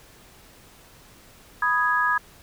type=chord; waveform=sine; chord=G# minor; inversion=first; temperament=equal; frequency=987.8 / 1244.5 / 1661.2 Hz; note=B5 / D#6 / G#6; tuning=0 / 0 / 0 cents; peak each=-25 / -24 / -22 dBFS; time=1.62-2.18 s; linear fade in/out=5 ms; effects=pink hiss -51 dBFS RMS until 2.42 s